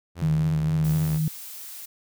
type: tone with vibrato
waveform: sawtooth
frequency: 79.3 Hz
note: D#2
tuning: 33 cents sharp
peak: -28 dBFS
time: 0.15-1.2 s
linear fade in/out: 50 ms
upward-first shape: square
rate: 3.8 Hz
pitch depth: 130 cents each way
type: tone with tremolo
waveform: sine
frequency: 156.2 Hz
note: D#3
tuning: 7 cents sharp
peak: -19 dBFS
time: 0.22-1.28 s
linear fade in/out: 2 ms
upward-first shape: sine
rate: 1.9 Hz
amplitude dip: 25%
type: noise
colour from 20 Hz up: blue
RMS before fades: -39 dBFS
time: 0.84-1.86 s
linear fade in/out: 10 ms
effects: none